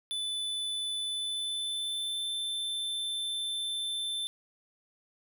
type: tone with pitch glide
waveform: square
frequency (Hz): 3496 to 3543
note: A7 to A7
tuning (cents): -12 to +11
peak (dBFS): -32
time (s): 0.11-4.27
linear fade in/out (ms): 0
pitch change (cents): +23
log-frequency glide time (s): 1.03-2.3
effects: none